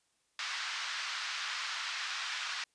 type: band-pass noise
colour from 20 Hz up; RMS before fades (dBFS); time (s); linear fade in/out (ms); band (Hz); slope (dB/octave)
pink; -38; 0.39-2.64; 2; 1200 to 5500; 24
effects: white hiss -75 dBFS RMS until 2.74 s + resampled to 22050 Hz